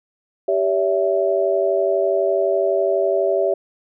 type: chord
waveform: sine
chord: C# diminished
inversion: second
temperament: equal with one note detuned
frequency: 392 / 567.3 / 659.3 Hz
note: G4 / C#5 / E5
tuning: 0 / +40 / 0 cents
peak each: -20 dBFS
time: 0.48-3.54 s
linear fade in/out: 5 ms
effects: none